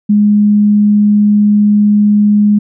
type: tone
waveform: sine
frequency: 207.7 Hz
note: G#3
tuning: in tune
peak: -5 dBFS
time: 0.09-2.59 s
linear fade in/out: 10 ms
effects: none